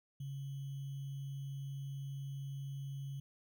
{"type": "tone with sample-and-hold", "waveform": "sine", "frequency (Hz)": 137.8, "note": "C#3", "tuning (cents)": -10, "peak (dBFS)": -40, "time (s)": [0.2, 3.2], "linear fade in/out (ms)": 5, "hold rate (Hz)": 3150, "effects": []}